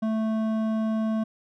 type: tone with hard clipping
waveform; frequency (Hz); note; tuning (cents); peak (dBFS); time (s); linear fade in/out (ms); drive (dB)
triangle; 220; A3; 0; -25; 0.02-1.24; 10; 14
effects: none